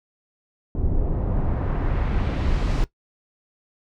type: noise with low-pass filter sweep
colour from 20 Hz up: brown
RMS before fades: -22 dBFS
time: 0.75-2.84 s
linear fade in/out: 0 ms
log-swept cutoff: 410 to 6700 Hz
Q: 0.86
effects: noise-tail reverb RT60 0.1 s tail -17 dB re dry